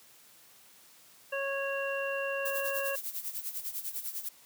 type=harmonic tone; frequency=551 Hz; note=C#5; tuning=11 cents flat; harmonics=1 / 2 / 3 / 5; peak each=-33 / -41 / -37 / -38 dBFS; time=1.32-2.96 s; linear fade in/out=10 ms
type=noise with tremolo; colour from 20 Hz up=violet; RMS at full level=-35 dBFS; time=2.45-4.29 s; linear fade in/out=5 ms; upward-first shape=sine; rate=10 Hz; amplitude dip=75%
effects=white hiss -58 dBFS RMS until 4.45 s + high-pass 100 Hz 12 dB/octave